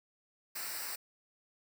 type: noise with comb filter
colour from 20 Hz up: white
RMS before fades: -40 dBFS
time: 0.55-0.96 s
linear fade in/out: 10 ms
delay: 0.3 ms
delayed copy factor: -0.75
effects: none